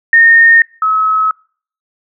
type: tone pair in turn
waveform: sine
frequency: 1836 / 1285.9 Hz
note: A#6 / E6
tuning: -27 / -43 cents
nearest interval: tritone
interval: 616 cents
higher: first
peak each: -3 / -9 dBFS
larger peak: first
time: 0.13-0.62 / 0.82-1.31 s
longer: neither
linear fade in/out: 2 ms
effects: noise-tail reverb RT60 0.5 s tail -26 dB re dry